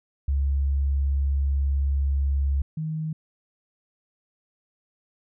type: tone pair in turn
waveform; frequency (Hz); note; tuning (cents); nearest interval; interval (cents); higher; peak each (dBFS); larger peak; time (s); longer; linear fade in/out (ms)
sine; 69.3 / 157.11; C#2 / D#3; 0 / +17; octave + major second; 1417; second; -20 / -26; first; 0.28-2.62 / 2.77-3.13; first; 5
effects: none